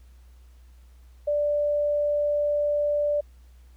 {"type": "tone", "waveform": "sine", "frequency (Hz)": 587.3, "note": "D5", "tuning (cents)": 0, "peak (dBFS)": -21, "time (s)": [1.27, 3.21], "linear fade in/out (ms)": 10, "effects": ["added 61 Hz sine -48 dBFS peak until 3.76 s", "pink hiss -65 dBFS RMS until 3.76 s"]}